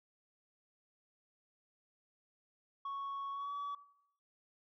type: tone with pitch glide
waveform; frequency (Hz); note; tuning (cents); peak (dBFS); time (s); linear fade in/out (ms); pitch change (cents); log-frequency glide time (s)
sine; 1108.7 to 1141.2; C#6 to C#6; 0 to +50; -36; 2.85-3.75; 5; +50; 3.32-3.53
effects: noise-tail reverb RT60 0.7 s tail -17 dB re dry + tanh soft clip ceiling -37 dBFS